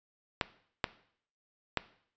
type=clicks; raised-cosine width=0.3 ms; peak=-11 dBFS; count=3; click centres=0.412 / 0.842 / 1.773 s; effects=noise-tail reverb RT60 0.6 s tail -17 dB re dry + resampled to 16000 Hz